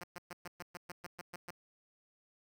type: tone bursts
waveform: 5% pulse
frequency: 176.4 Hz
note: F3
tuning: 18 cents sharp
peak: -32 dBFS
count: 11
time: 0.01-1.507 s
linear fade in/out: 2 ms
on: 27 ms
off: 120 ms
effects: none